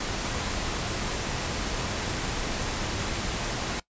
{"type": "noise", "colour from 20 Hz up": "pink", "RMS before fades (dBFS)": -30, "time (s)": [0, 3.8], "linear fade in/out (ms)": 5, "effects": ["noise-tail reverb RT60 0.1 s tail -19 dB re dry", "resampled to 16000 Hz"]}